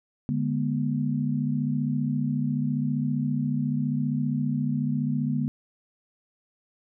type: chord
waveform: sine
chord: G# diminished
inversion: second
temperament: equal with one note detuned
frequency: 146.83 / 207.7 / 242.4 Hz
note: D3 / G#3 / B3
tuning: 0 / 0 / -32 cents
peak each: -27 / -30 / -27 dBFS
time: 0.29-5.48 s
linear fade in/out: 0 ms
effects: none